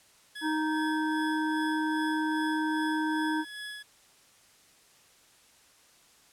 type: tone with tremolo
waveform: 25% pulse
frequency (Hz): 1689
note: G#6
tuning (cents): +29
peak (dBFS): -33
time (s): 0.35-3.83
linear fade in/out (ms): 10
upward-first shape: sine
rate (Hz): 2.5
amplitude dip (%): 50
type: harmonic tone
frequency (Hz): 311.1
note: D#4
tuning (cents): 0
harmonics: 1 / 3 / 5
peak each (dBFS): -28 / -33 / -35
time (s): 0.41-3.45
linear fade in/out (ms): 50
effects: white hiss -60 dBFS RMS until 6.32 s + low-pass 10000 Hz 12 dB/octave